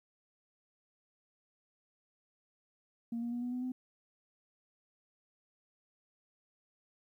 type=tone with pitch steps; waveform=sine; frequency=233.1 / 237.2 / 241.3 / 245.5 / 249.8 / 254.2 Hz; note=A#3 / A#3 / B3 / B3 / B3 / C4; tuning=0 / +30 / -40 / -10 / +20 / -50 cents; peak=-33 dBFS; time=3.12-3.72 s; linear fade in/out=5 ms; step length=100 ms; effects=tanh soft clip ceiling -31 dBFS + 12-bit